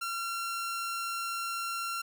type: tone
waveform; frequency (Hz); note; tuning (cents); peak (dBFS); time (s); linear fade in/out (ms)
sawtooth; 1368; F6; -36; -29; 0.01-2.02; 10
effects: none